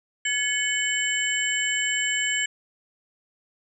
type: tone cluster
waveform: sine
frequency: 1707 / 2204 / 3009 / 7480 Hz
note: G#6 / C#7 / F#7 / A#8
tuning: +47 / -11 / +28 / +5 cents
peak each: -28 dBFS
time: 0.25-2.46 s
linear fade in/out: 5 ms
effects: none